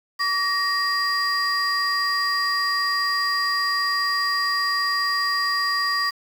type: tone cluster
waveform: sine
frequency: 1141 / 1876 / 4812 Hz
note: C#6 / A#6 / D8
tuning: +50 / +11 / +41 cents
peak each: -23 dBFS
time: 0.19-6.11 s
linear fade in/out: 20 ms
effects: tanh soft clip ceiling -15 dBFS + 7-bit